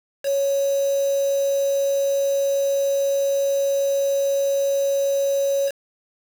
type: tone with quantisation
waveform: sine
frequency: 554.4 Hz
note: C#5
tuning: in tune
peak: -18 dBFS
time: 0.23-5.72 s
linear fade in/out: 50 ms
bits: 5
effects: none

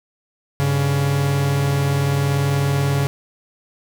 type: tone pair together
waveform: 45% pulse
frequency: 99.48 / 140.2 Hz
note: G2 / C#3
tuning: +26 / +20 cents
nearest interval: tritone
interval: 594 cents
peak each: -24 / -17 dBFS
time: 0.6-3.07 s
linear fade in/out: 0 ms
effects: none

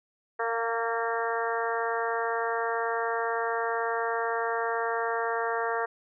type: harmonic tone with a mistuned harmonic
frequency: 229.5 Hz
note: A#3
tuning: 27 cents flat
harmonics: 2 / 3 / 4 / 5 / 6 / 7 / 8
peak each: -31 / -33 / -34 / -35 / -36 / -36 / -37 dBFS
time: 0.39-5.86 s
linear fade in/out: 10 ms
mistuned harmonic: 3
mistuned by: +16 cents
effects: none

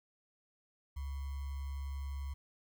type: tone with sample-and-hold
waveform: sine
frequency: 69.3 Hz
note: C#2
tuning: in tune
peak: -37 dBFS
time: 0.96-2.34 s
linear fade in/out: 10 ms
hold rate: 1050 Hz
effects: none

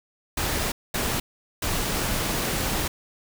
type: noise bursts at uneven times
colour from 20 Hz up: pink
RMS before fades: -26 dBFS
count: 3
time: 0.37-0.72 / 0.94-1.2 / 1.62-2.88 s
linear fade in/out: 5 ms
effects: none

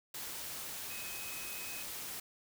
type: tone in noise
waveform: sine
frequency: 2534 Hz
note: D#7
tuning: 31 cents sharp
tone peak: -47 dBFS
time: 0.9-1.83 s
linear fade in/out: 5 ms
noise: white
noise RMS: -43 dBFS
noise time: 0.14-2.2 s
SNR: -7 dB
effects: none

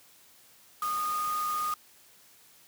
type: tone in noise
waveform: sine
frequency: 1231 Hz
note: D#6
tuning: 19 cents flat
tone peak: -28 dBFS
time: 0.82-1.74 s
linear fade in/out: 2 ms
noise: white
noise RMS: -41 dBFS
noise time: 0.82-1.74 s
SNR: +10 dB
effects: white hiss -58 dBFS RMS until 2.67 s + high-pass 60 Hz 12 dB/octave

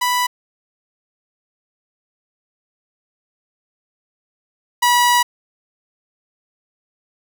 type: tone pair in turn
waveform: sawtooth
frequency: 987.8 / 971.4 Hz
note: B5 / B5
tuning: 0 / -29 cents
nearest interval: unison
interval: 29 cents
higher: first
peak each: -12 / -8 dBFS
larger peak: second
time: 0.01-0.27 / 4.82-5.23 s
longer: second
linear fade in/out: 10 ms
effects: none

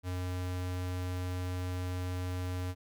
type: tone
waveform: square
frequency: 90.7 Hz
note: F#2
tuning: 34 cents flat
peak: -34 dBFS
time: 0.03-2.75 s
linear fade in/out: 50 ms
effects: none

